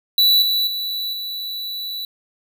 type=tone with level steps; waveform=square; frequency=3951 Hz; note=B7; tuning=in tune; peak=-12 / -17 / -23 / -26 dBFS; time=0.18-2.05 s; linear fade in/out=2 ms; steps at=0.42 / 0.67 / 1.13 s; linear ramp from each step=2 ms; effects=none